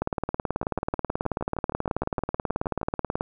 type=two click trains; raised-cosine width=1 ms; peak=-11 / -21 dBFS; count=60 / 15; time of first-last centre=0.02-3.209 / 0.63-2.814 s; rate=18.5 / 6.41 Hz; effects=none